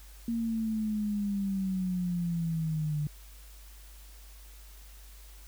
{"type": "linear sweep", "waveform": "sine", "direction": "down", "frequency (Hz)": [233.1, 146.83], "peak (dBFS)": -28, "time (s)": [0.28, 3.07], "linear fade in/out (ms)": 2, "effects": ["added 50 Hz sine -48 dBFS peak until 5.47 s", "white hiss -56 dBFS RMS until 5.47 s"]}